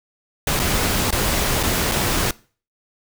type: noise with dropouts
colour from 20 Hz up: pink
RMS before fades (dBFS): -20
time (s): 0.47-2.31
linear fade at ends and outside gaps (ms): 2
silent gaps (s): 0.594-0.598 / 1.107-1.125 / 1.63-1.634 / 1.915-1.919
effects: noise-tail reverb RT60 0.4 s tail -22 dB re dry